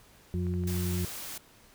harmonic tone, 89.3 Hz, F2, 39 cents sharp, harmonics 1 / 2 / 4, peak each -30 / -32 / -38 dBFS, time 0.34-1.05 s, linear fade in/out 0 ms
clicks, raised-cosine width 0.5 ms, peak -36 dBFS, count 6, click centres 0.468 / 0.539 / 0.637 / 0.983 / 1.08 / 1.156 s
white noise, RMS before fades -40 dBFS, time 0.67-1.38 s, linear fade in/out 5 ms
effects pink hiss -58 dBFS RMS until 1.74 s

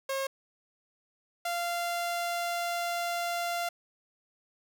sawtooth tone pair in turn, 540 / 692.3 Hz, C#5 / F5, -45 / -15 cents, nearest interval major third, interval 430 cents, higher second, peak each -26 dBFS, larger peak neither, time 0.09-0.27 / 1.45-3.69 s, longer second, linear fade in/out 5 ms, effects none

